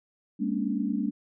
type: tone cluster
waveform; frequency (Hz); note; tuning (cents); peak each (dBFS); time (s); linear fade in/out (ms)
sine; 200.5 / 229.3 / 268.2 / 289.6; G3 / A#3 / C4 / D4; +39 / -28 / +43 / -24; -30 / -30 / -35 / -31; 0.39-1.11; 20
effects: none